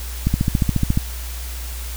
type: click train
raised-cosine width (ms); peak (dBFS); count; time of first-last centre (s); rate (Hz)
5; -4; 11; 0.27-0.974; 14.2
effects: added 60 Hz sine -27 dBFS peak until 1.96 s + white hiss -35 dBFS RMS until 1.96 s

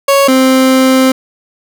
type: tone pair in turn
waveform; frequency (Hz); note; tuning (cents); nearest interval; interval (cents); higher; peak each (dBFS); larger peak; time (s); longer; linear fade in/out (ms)
30% pulse; 554.4 / 261.6; C#5 / C4; 0 / 0; octave + minor second; 1300; first; -3; neither; 0.08-0.28 / 0.28-1.12; second; 5
effects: none

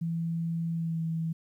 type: tone with pitch glide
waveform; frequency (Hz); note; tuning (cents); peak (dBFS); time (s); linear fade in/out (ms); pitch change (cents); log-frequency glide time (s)
sine; 166.2 to 163.06; E3 to E3; +15 to -19; -28; 0.01-1.33; 10; -34; 0.73-1.01
effects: 11-bit

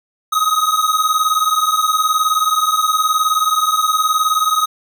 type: beating tone pair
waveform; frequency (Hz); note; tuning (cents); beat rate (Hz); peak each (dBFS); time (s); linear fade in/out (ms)
square; 1252 / 1271; D#6 / D#6; +10 / +36; 19; -17; 0.32-4.66; 10
effects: none

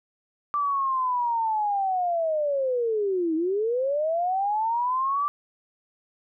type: linear two-way sweep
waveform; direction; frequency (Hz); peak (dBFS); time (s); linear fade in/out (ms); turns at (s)
sine; down then up; 1174.7 to 311.1 to 1174.7; -22; 0.54-5.28; 0; 3.35
effects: none

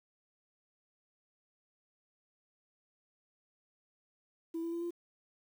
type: tone with pitch steps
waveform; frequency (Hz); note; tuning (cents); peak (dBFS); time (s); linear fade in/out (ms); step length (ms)
sine; 329.6 / 334.4 / 339.3 / 344.2; E4 / E4 / F4 / F4; 0 / +25 / -50 / -25; -33; 4.54-4.908; 10; 92
effects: tanh soft clip ceiling -32 dBFS + 10-bit

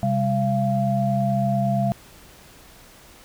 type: tone cluster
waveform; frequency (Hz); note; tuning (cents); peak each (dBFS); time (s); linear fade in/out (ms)
sine; 130.6 / 199.5 / 685; C3 / G3 / F5; -3 / +31 / -34; -23; 0.03-1.92; 0
effects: pink hiss -48 dBFS RMS until 3.24 s

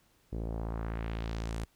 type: tone with low-pass filter sweep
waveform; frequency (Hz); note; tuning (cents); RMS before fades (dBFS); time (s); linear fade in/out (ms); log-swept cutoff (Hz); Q
sawtooth; 55.9; A1; +28; -36; 0.32-1.65; 10; 400 to 11000; 1.3
effects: pink hiss -68 dBFS RMS until 1.75 s

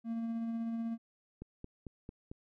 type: tone with tremolo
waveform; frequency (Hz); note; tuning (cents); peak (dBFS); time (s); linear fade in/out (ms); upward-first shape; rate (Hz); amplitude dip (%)
triangle; 229; A#3; -31; -31; 0.04-0.98; 50; sine; 16; 25
type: click train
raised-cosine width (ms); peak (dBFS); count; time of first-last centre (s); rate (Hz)
3; -31; 5; 1.42-2.315; 4.47
effects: none

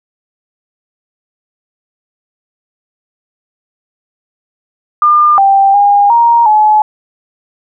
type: tone with pitch steps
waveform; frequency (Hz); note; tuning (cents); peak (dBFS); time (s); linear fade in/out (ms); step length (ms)
sine; 1203 / 786 / 812 / 937 / 853; D6 / G5 / G#5 / A#5 / G#5; +41 / +4 / -39 / +9 / +46; -4; 5.02-6.82; 2; 360
effects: none

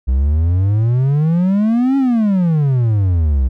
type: exponential two-way sweep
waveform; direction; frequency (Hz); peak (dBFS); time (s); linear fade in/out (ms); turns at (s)
triangle; up then down; 61.74 to 278 to 61.74; -9; 0.07-3.49; 20; 1.97
effects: none

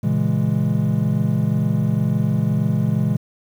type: chord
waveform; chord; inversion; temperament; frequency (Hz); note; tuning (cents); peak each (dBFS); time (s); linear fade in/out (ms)
triangle; A# half-diminished seventh; none; equal; 116.54 / 138.59 / 164.81 / 207.7; A#2 / C#3 / E3 / G#3; 0 / 0 / 0 / 0; -20; 0.03-3.17; 10
effects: 8-bit

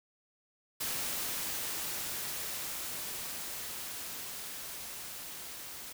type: noise with level ramp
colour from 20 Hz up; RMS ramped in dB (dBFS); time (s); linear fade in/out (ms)
white; -35 to -45; 0.8-5.93; 10
effects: none

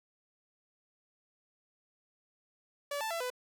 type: tone with pitch steps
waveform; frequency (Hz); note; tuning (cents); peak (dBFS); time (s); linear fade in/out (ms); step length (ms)
sawtooth; 574 / 882 / 670 / 500; D5 / A5 / E5 / B4; -40 / +4 / +28 / +21; -30; 2.91-3.302; 5; 98
effects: none

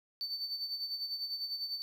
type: tone with tremolo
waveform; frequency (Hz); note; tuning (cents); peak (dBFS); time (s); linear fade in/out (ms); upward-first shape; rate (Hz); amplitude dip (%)
triangle; 4536; C#8; +39; -32; 0.21-1.82; 0; sine; 10; 60
effects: none

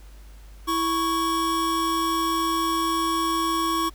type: tone pair together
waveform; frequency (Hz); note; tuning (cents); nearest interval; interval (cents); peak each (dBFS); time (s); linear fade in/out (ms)
square; 329.6 / 1108.6; E4 / C#6; 0 / 0; octave + major sixth; 2100; -27 / -24; 0.67-3.9; 20
effects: added 50 Hz sine -42 dBFS peak until 3.94 s + pink hiss -55 dBFS RMS until 3.94 s

